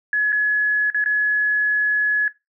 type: tone with dropouts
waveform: sine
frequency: 1695 Hz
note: G#6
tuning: 35 cents sharp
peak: -16 dBFS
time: 0.13-2.28 s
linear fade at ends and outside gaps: 2 ms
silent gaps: 0.322-0.327 / 0.902-0.945 / 1.041-1.059 s
effects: noise-tail reverb RT60 0.2 s tail -18 dB re dry